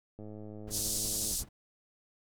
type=click train; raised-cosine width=2 ms; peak=-33 dBFS; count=120; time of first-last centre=0.19-1.313 s; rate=106 Hz
type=noise with tremolo; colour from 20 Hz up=brown; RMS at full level=-42 dBFS; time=0.67-1.49 s; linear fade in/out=10 ms; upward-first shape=triangle; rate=11 Hz; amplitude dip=80%
type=band-pass noise; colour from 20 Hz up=white; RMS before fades=-34 dBFS; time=0.7-1.44 s; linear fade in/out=50 ms; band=4600 to 11000 Hz; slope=24 dB/octave
effects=none